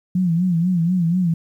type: tone with vibrato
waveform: sine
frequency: 174.61 Hz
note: F3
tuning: in tune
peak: -15 dBFS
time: 0.15-1.34 s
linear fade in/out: 5 ms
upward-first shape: sine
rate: 4.1 Hz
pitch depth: 110 cents each way
effects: 9-bit